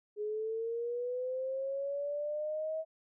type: linear sweep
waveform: sine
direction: up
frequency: 415.3 to 642 Hz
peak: -33 dBFS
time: 0.16-2.85 s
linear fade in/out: 50 ms
effects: none